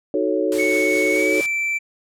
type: chord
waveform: sine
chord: D# half-diminished seventh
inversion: none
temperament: equal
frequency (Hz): 311.1 / 370 / 440 / 554.4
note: D#4 / F#4 / A4 / C#5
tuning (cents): 0 / 0 / 0 / 0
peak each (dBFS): -23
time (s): 0.14-1.41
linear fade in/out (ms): 2
type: noise with tremolo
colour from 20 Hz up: white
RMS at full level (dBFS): -31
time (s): 0.52-1.46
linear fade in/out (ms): 0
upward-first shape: sine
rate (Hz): 4.9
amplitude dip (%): 25
type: tone with pitch glide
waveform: triangle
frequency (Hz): 2217 to 2334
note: C#7 to D7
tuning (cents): 0 to -11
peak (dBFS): -18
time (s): 0.58-1.79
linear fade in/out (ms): 20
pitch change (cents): +89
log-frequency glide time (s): 1.12-1.41
effects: low-pass 11000 Hz 12 dB/octave